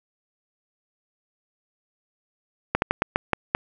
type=slowing click train; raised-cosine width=0.5 ms; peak=-4 dBFS; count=7; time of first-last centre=2.75-3.549 s; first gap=71 ms; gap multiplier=1.25; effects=none